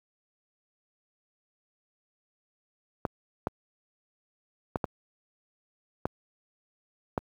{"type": "clicks", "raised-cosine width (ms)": 1, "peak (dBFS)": -13, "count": 6, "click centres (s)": [3.052, 3.471, 4.758, 4.842, 6.055, 7.178], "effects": ["high-pass 60 Hz 12 dB/octave", "9-bit"]}